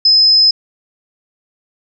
sine tone, 5100 Hz, D#8, 42 cents sharp, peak -6 dBFS, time 0.05-0.51 s, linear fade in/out 5 ms, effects none

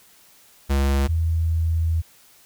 square / sine tone pair in turn, 69 / 81.86 Hz, C#2 / E2, -7 / -12 cents, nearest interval minor third, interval 295 cents, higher second, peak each -18 dBFS, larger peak neither, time 0.69-1.08 / 1.08-2.02 s, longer second, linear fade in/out 20 ms, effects white hiss -53 dBFS RMS until 2.45 s

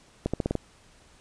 accelerating click train, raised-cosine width 2 ms, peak -12 dBFS, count 6, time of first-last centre 0.26-0.553 s, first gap 76 ms, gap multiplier 0.87, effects pink hiss -57 dBFS RMS until 1.2 s + resampled to 22050 Hz

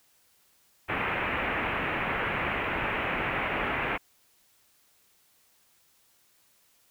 white low-pass noise, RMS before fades -30 dBFS, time 0.88-3.98 s, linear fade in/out 20 ms, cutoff 2600 Hz, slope 48 dB/octave, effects white hiss -65 dBFS RMS until 6.9 s

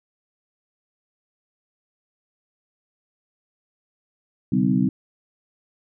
sine tone cluster, 130.6 / 146.7 / 192.5 / 254.7 / 309.7 Hz, C3 / D3 / G3 / C4 / D#4, -3 / -2 / -31 / -46 / -8 cents, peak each -27 / -27 / -20 / -21 / -27 dBFS, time 4.52-4.89 s, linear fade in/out 5 ms, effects none

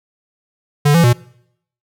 square tone with pitch steps, 145.8 / 168.7 / 120.9 Hz, D3 / E3 / B2, -12 / +40 / -36 cents, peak -9 dBFS, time 0.85-1.132 s, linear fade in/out 10 ms, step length 94 ms, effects noise-tail reverb RT60 0.7 s tail -23 dB re dry

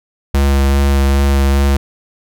square tone with vibrato, 69.1 Hz, C#2, 5 cents flat, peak -10 dBFS, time 0.34-1.77 s, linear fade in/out 5 ms, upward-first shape sine, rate 2.5 Hz, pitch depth 14 cents each way, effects none

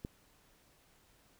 click, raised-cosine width 3 ms, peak -26 dBFS, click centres 0.049 s, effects pink hiss -67 dBFS RMS until 1.39 s

